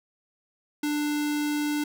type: tone with notch filter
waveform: square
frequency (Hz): 296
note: D4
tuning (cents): +14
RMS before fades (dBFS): -27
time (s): 0.83-1.84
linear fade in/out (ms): 5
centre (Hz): 640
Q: 0.92
effects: none